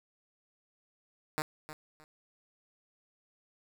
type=tone with echo; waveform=5% pulse; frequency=154 Hz; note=D#3; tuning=17 cents flat; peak=-20 dBFS; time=1.38-1.42 s; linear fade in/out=0 ms; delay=310 ms; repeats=2; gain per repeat=-12 dB; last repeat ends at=2.04 s; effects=10-bit